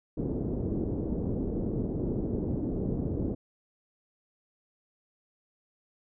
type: low-pass noise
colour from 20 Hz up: white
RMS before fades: -31 dBFS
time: 0.17-3.35 s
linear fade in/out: 10 ms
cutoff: 380 Hz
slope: 24 dB/octave
effects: none